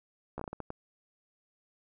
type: slowing click train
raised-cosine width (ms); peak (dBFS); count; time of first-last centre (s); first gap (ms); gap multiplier
1; -24; 8; 0.38-0.704; 14; 1.39
effects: none